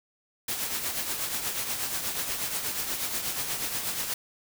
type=noise with tremolo; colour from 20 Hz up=white; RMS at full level=-29 dBFS; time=0.48-4.14 s; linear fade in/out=5 ms; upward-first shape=triangle; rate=8.3 Hz; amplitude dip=55%; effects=none